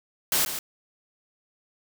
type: noise with echo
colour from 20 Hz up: white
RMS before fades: -23 dBFS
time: 0.32-0.45 s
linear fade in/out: 2 ms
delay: 140 ms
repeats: 1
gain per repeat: -9 dB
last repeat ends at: 0.59 s
effects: none